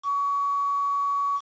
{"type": "tone with quantisation", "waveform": "sine", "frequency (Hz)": 1128, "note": "C#6", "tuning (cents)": 30, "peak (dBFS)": -22, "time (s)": [0.03, 1.41], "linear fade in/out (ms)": 50, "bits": 7, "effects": ["resampled to 16000 Hz"]}